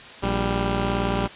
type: tone pair together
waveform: 10% pulse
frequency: 58.83 / 196.9 Hz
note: A#1 / G3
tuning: +17 / +8 cents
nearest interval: octave + major sixth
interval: 2091 cents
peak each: -16 dBFS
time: 0.22-1.28 s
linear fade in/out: 20 ms
effects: white hiss -41 dBFS RMS until 1.35 s + resampled to 8000 Hz